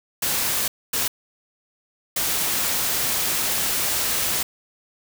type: noise bursts at uneven times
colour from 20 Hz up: white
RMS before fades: -23 dBFS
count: 3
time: 0.22-0.68 / 0.93-1.08 / 2.16-4.43 s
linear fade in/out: 5 ms
effects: none